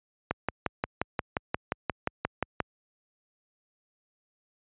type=click train; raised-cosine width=0.5 ms; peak=-11 dBFS; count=14; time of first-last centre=0.31-2.603 s; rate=5.67 Hz; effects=high-pass 60 Hz 12 dB/octave + resampled to 8000 Hz